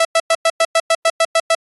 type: tone bursts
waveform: sawtooth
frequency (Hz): 659.3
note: E5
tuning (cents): 0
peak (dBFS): -7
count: 11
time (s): 0-1.55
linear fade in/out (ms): 5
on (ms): 50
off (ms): 100
effects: AAC 32 kbps